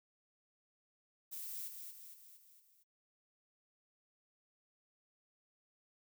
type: noise with echo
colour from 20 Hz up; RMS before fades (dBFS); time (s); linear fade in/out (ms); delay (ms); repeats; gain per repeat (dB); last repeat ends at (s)
violet; -45; 1.31-1.69; 20; 230; 5; -5; 2.84
effects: noise-tail reverb RT60 0.1 s tail -23 dB re dry